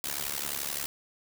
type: noise with amplitude modulation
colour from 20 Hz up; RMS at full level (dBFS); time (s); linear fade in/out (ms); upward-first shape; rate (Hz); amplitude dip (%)
white; -30; 0.04-0.86; 0; sine; 71.4; 90
effects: none